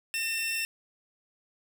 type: tone pair together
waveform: sawtooth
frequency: 1815.1 / 2694 Hz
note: A#6 / E7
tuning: -47 / +37 cents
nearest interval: perfect fifth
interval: 684 cents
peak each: -34 / -26 dBFS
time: 0.14-0.65 s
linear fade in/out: 0 ms
effects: none

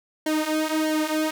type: tone with flanger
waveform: sawtooth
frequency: 311.1 Hz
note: D#4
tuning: in tune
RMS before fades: -24 dBFS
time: 0.26-1.31 s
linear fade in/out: 5 ms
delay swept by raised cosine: 0.79 to 4.29 ms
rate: 1.6 Hz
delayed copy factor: -0.75
effects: none

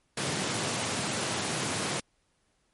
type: high-pass noise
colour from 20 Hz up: pink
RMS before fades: -31 dBFS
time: 0.17-2 s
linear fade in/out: 5 ms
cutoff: 100 Hz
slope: 48 dB/octave
effects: pink hiss -72 dBFS RMS until 2.73 s + MP3 48 kbps

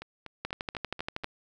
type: two click trains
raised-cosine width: 0.3 ms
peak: -16 / -24 dBFS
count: 11 / 6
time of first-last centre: 0.45-1.244 / 0.02-1.237 s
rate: 12.6 / 4.11 Hz
effects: none

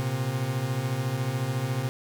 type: beating tone pair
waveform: 40% pulse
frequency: 117.8 / 131.8 Hz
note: A#2 / C3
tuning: +19 / +13 cents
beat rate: 14 Hz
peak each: -30 / -27 dBFS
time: 0-1.89 s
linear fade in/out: 0 ms
effects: none

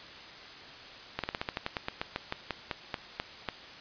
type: slowing click train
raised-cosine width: 0.3 ms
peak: -15 dBFS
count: 18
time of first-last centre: 1.19-3.488 s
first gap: 47 ms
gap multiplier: 1.12
effects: white hiss -47 dBFS RMS until 3.8 s + resampled to 11025 Hz

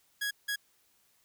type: tone bursts at uneven times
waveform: sawtooth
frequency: 1661 Hz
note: G#6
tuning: in tune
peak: -27 dBFS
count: 2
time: 0.21-0.31 / 0.48-0.56 s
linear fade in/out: 10 ms
effects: white hiss -69 dBFS RMS until 1.24 s

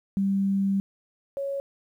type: tone pair in turn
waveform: sine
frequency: 196 / 554.4 Hz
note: G3 / C#5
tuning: 0 / 0 cents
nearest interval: octave + tritone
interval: 1800 cents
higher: second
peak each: -21 / -27 dBFS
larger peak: first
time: 0.17-0.8 / 1.37-1.6 s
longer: first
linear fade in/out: 0 ms
effects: 10-bit

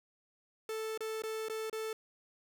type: tone with dropouts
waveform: 45% pulse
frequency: 440 Hz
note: A4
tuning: in tune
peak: -36 dBFS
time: 0.69-1.93 s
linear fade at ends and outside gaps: 2 ms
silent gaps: 0.976-1.006 / 1.221-1.236 / 1.485-1.497 / 1.698-1.728 s
effects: none

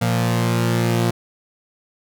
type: tone pair together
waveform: sawtooth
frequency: 116.54 / 174.61 Hz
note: A#2 / F3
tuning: 0 / 0 cents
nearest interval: perfect fifth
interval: 700 cents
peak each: -14 / -18 dBFS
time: 0.01-1.11 s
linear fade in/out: 10 ms
effects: none

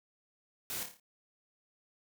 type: noise with echo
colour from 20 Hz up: white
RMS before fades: -39 dBFS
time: 0.7-0.83 s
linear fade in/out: 0 ms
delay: 28 ms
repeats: 6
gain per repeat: -5 dB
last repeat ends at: 0.998 s
effects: none

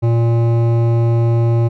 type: tone with hard clipping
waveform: sine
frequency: 116.54 Hz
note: A#2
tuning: in tune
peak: -13 dBFS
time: 0.02-1.69 s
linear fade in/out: 20 ms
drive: 13 dB
effects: none

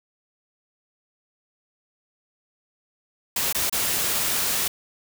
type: noise with dropouts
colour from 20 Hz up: white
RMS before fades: -24 dBFS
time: 3.36-4.68 s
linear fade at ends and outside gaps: 5 ms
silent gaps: 3.527-3.547 / 3.697-3.725 s
effects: none

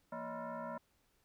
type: tone with frequency modulation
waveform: sine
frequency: 167.9 Hz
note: E3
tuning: 32 cents sharp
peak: -40 dBFS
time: 0.12-0.78 s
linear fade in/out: 5 ms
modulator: 400 Hz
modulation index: 2.8
effects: pink hiss -75 dBFS RMS until 1.24 s

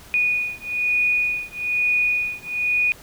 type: beating tone pair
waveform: sine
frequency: 2464 / 2465.1 Hz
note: D#7 / D#7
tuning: -17 / -17 cents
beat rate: 1.1 Hz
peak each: -22 dBFS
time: 0.14-2.92 s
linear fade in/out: 0 ms
effects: pink hiss -45 dBFS RMS until 3.02 s

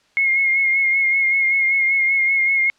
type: tone with vibrato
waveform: sine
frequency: 2153 Hz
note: C7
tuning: 49 cents sharp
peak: -14 dBFS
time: 0.17-2.7 s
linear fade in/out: 0 ms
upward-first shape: sine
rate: 5.2 Hz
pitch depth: 32 cents each way
effects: white hiss -59 dBFS RMS until 2.78 s + low-pass 5000 Hz 12 dB/octave

